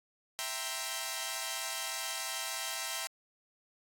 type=chord; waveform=5% pulse; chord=C dominant seventh; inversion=first; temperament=equal; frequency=659.3 / 784 / 932.3 / 1046.5 Hz; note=E5 / G5 / Bb5 / C6; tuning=0 / 0 / 0 / 0 cents; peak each=-29 dBFS; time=0.39-3.07 s; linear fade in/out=0 ms; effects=AAC 64 kbps